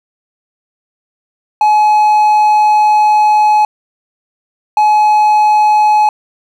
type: tone pair in turn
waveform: triangle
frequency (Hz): 848 / 848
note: G#5 / G#5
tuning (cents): +36 / +36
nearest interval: unison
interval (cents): 0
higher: neither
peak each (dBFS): -4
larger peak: neither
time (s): 1.61-3.65 / 4.77-6.09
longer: first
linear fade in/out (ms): 2
effects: none